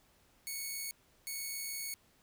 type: tone bursts at uneven times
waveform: 5% pulse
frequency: 2217 Hz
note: C#7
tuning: in tune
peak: -28 dBFS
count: 2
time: 0.47-0.91 / 1.27-1.94 s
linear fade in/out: 0 ms
effects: pink hiss -68 dBFS RMS until 2.22 s